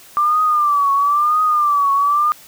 sine tone with vibrato, 1178 Hz, D6, 5 cents sharp, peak -12 dBFS, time 0.17-2.32 s, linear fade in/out 0 ms, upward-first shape triangle, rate 1 Hz, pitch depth 110 cents each way, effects white hiss -43 dBFS RMS until 2.47 s

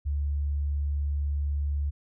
sine tone, 72 Hz, D2, 34 cents flat, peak -25 dBFS, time 0.05-1.91 s, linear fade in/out 20 ms, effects none

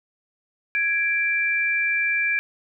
sine tone pair together, 1661.2 / 2349 Hz, G#6 / D7, 0 / 0 cents, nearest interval tritone, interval 600 cents, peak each -24 / -21 dBFS, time 0.75-2.39 s, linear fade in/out 0 ms, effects none

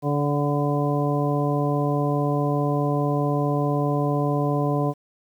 harmonic tone with a mistuned harmonic, 144.7 Hz, D3, 25 cents flat, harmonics 1 / 2 / 3 / 4 / 5 / 7, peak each -23 / -26 / -28 / -29 / -30 / -31 dBFS, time 0.02-4.94 s, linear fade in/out 50 ms, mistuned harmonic 5, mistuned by +18 cents, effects 9-bit

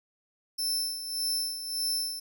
sawtooth tone with tremolo, 5310 Hz, E8, 12 cents sharp, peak -24 dBFS, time 0.58-2.2 s, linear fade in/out 10 ms, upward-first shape sine, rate 1.7 Hz, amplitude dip 65%, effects none

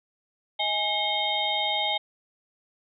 sine tone cluster, 632 / 832 / 2158 / 3155 / 3700 Hz, D#5 / G#5 / C#7 / G7 / A#7, +27 / +3 / -47 / +10 / -14 cents, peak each -34 / -29 / -32 / -29 / -29 dBFS, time 0.59-1.98 s, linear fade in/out 10 ms, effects none

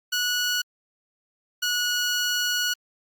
15% pulse tone pair in turn, 1467 / 1460.2 Hz, F#6 / F#6, -15 / -23 cents, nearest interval unison, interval 8 cents, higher first, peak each -16 dBFS, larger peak neither, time 0.12-0.62 / 1.62-2.74 s, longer second, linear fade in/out 10 ms, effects Opus 48 kbps

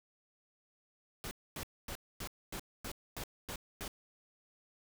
pink noise bursts, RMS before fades -42 dBFS, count 9, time 1.24-3.879 s, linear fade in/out 0 ms, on 71 ms, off 250 ms, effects none

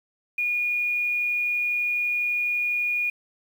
sine tone with quantisation, 2442 Hz, D#7, 33 cents flat, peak -22 dBFS, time 0.38-3.1 s, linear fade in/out 5 ms, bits 8, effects none

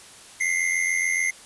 square tone pair together, 2032 / 2119 Hz, B6 / C7, +49 / +21 cents, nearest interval minor second, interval 72 cents, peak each -26 / -24 dBFS, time 0.4-1.31 s, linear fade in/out 10 ms, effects white hiss -46 dBFS RMS until 1.45 s + resampled to 24000 Hz

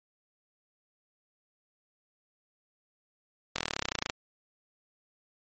slowing click train, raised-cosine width 0.2 ms, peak -11 dBFS, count 19, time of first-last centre 3.56-4.099 s, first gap 23 ms, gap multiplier 1.03, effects MP3 32 kbps

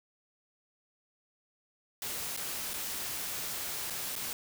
white noise with dropouts, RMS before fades -37 dBFS, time 2.02-4.33 s, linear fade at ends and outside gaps 1 ms, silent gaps 2.365-2.373 / 2.735-2.739 / 3.9-3.905 / 4.155-4.162 s, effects none

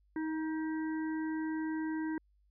harmonic tone with a mistuned harmonic, 315.3 Hz, D#4, 23 cents sharp, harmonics 1 / 3 / 5 / 6, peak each -33 / -46 / -47 / -51 dBFS, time 0.16-2.18 s, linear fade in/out 2 ms, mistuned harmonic 6, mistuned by +27 cents, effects added 50 Hz sine -66 dBFS peak until 2.5 s

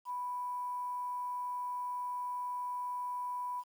sine tone with quantisation, 987.8 Hz, B5, in tune, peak -35 dBFS, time 0.05-3.64 s, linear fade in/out 50 ms, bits 10, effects none

